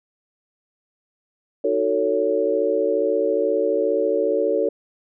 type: chord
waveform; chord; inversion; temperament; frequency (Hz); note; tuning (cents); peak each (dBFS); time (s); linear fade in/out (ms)
sine; D# half-diminished seventh; none; just; 311.1 / 373.4 / 448 / 560; D#4 / F#4 / A4 / C#5; 0 / +16 / +31 / +18; -27 / -25 / -21 / -22; 1.64-4.69; 5
effects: none